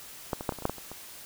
clicks, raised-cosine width 1 ms, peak -14 / -21 / -12 / -22 / -27 / -26 / -11 / -17 / -30 / -26 dBFS, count 10, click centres 0.332 / 0.409 / 0.492 / 0.523 / 0.587 / 0.623 / 0.654 / 0.696 / 0.783 / 0.916 s, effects white hiss -46 dBFS RMS until 1.25 s

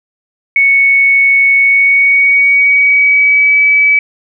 sine tone with pitch glide, 2217 to 2290 Hz, C#7 to D7, 0 to -44 cents, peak -5 dBFS, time 0.56-3.99 s, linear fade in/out 2 ms, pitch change +56 cents, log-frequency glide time 1.57-3.6 s, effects none

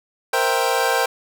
25% pulse chord, C dominant seventh, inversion third, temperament equal, 466.2 / 523.3 / 659.3 / 784 Hz, Bb4 / C5 / E5 / G5, 0 / 0 / 0 / 0 cents, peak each -19 / -19 / -23 / -18 dBFS, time 0.33-1.06 s, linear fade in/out 5 ms, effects none

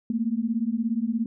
sine beating tone pair, 220 / 237 Hz, A3 / A#3, 0 / +29 cents, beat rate 17 Hz, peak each -26 dBFS, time 0.1-1.26 s, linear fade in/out 2 ms, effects none

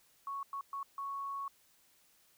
sine tone bursts at uneven times, 1108.7 Hz, C#6, in tune, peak -37 dBFS, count 4, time 0.27-0.43 / 0.53-0.61 / 0.73-0.83 / 0.98-1.48 s, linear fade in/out 2 ms, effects white hiss -68 dBFS RMS until 2.37 s

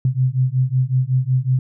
sine beating tone pair, 126.4 / 131.8 Hz, B2 / C3, +41 / +13 cents, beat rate 5.4 Hz, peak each -18 dBFS, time 0.05-1.59 s, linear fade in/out 2 ms, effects none

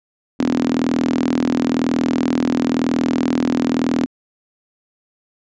sawtooth tone with high-pass filter, 41 Hz, E1, 9 cents flat, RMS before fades -18 dBFS, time 0.39-4.06 s, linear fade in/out 0 ms, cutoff 260 Hz, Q 7.8, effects resampled to 16000 Hz

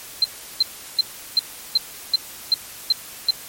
sine tone bursts, 4120 Hz, C8, 28 cents flat, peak -12 dBFS, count 9, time 0.22-3.307 s, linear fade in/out 2 ms, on 23 ms, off 360 ms, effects white hiss -38 dBFS RMS until 3.48 s + MP3 64 kbps

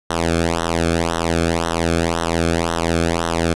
sawtooth tone with flanger, 83.6 Hz, E2, 25 cents sharp, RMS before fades -19 dBFS, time 0.1-3.54 s, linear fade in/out 5 ms, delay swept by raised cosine 0.42 to 1.05 ms, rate 1.9 Hz, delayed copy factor -1, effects resampled to 24000 Hz

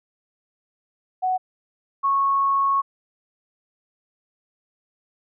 sine tone pair in turn, 743 / 1101.4 Hz, F#5 / C#6, +7 / -11 cents, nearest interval perfect fifth, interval 682 cents, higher second, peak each -19 / -17 dBFS, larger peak second, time 1.22-1.38 / 2.03-2.82 s, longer second, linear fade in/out 20 ms, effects none

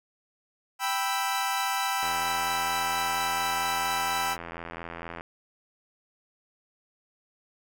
sawtooth chord, E minor, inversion first, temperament equal, 784 / 987.8 / 1318.5 Hz, G5 / B5 / E6, 0 / 0 / 0 cents, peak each -26 / -27 / -28 dBFS, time 0.79-4.37 s, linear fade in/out 50 ms
click train, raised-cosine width 0.5 ms, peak -22 dBFS, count 269, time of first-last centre 2.03-5.209 s, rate 84.3 Hz
effects none

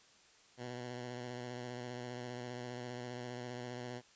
10% pulse tone with vibrato, 123.1 Hz, B2, 5 cents flat, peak -34 dBFS, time 0.57-4.02 s, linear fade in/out 50 ms, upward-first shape square, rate 15 Hz, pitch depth 24 cents each way, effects white hiss -64 dBFS RMS until 4.15 s + resampled to 16000 Hz

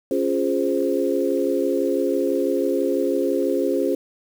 sine chord, Db major seventh, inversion none, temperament equal, 277.2 / 349.2 / 415.3 / 523.3 Hz, Db4 / F4 / Ab4 / C5, 0 / 0 / 0 / 0 cents, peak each -24 dBFS, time 0.11-3.95 s, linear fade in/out 2 ms, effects 7-bit

